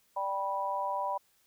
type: chord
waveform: sine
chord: G major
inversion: second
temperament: just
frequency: 588 / 784 / 980 Hz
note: D5 / G5 / B5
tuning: +2 / 0 / -14 cents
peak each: -37 / -36 / -32 dBFS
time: 0.16-1.18 s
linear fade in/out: 10 ms
effects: white hiss -69 dBFS RMS until 1.46 s